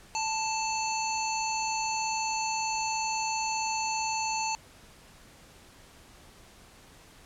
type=harmonic tone with a mistuned harmonic; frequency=881 Hz; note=A5; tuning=2 cents sharp; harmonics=1 / 3 / 5 / 7 / 8; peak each=-30 / -35 / -37 / -38 / -39 dBFS; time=0.15-4.55 s; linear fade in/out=0 ms; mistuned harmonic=7; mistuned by=+31 cents; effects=pink hiss -54 dBFS RMS until 7.25 s + low-pass 11000 Hz 12 dB/octave